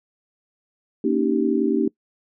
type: chord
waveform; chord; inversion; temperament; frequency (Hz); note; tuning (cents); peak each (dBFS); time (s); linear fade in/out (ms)
sine; Eb dominant seventh; second; just; 233.3 / 280 / 311.1 / 388.9; Bb3 / Db4 / Eb4 / G4; +2 / +18 / 0 / -14; -23; 1.04-1.88; 5
effects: noise-tail reverb RT60 0.1 s tail -24 dB re dry